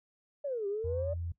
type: exponential two-way sweep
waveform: sine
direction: down then up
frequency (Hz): 592 to 391.5 to 592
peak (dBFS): -31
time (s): 0.44-1.14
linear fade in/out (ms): 10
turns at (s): 0.67
type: tone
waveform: sine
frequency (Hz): 85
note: F2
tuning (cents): -46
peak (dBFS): -34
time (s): 0.84-1.32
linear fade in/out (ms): 5
effects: noise-tail reverb RT60 0.1 s tail -17 dB re dry + tanh soft clip ceiling -22 dBFS